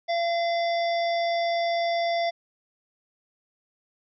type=harmonic tone with a mistuned harmonic; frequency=682 Hz; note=F5; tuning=41 cents flat; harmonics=1 / 3 / 5 / 7 / 8; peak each=-23 / -33 / -37 / -40 / -41 dBFS; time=0.08-2.31 s; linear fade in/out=20 ms; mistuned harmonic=5; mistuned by=+43 cents; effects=none